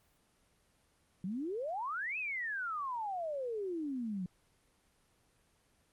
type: exponential two-way sweep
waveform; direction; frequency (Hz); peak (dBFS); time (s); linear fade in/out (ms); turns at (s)
sine; up then down; 174.61 to 2628 to 174.61; -35; 1.24-4.26; 2; 2.18
effects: pink hiss -71 dBFS RMS until 5.92 s + Opus 24 kbps